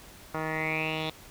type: tone with low-pass filter sweep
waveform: 10% pulse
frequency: 157.6 Hz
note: D#3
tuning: 23 cents sharp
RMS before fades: -31 dBFS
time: 0.34-1.1 s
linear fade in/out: 5 ms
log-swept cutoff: 1500 to 3500 Hz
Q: 8.4
effects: pink hiss -50 dBFS RMS until 1.3 s